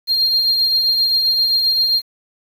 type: tone with tremolo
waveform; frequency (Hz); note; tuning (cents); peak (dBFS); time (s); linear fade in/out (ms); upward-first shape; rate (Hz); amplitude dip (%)
triangle; 4206; C8; +8; -9; 0.07-2.02; 50; triangle; 7.6; 45
effects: tanh soft clip ceiling -8 dBFS + 7-bit